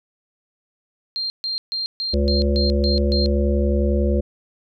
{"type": "tone bursts", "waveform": "sine", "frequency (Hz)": 4186, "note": "C8", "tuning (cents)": 0, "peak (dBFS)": -22, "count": 8, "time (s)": [1.16, 3.26], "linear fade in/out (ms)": 0, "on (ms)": 140, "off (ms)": 140}
{"type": "harmonic tone", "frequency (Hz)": 71, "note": "C#2", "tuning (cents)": 42, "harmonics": [1, 3, 5, 7, 8], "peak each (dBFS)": [-18, -23, -25, -26, -27], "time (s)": [2.13, 4.21], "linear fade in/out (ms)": 10}
{"effects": []}